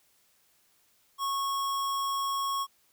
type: tone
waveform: square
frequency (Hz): 1100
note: C#6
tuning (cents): -14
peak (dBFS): -29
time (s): 1.18-2.67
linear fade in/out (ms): 50
effects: white hiss -67 dBFS RMS until 2.92 s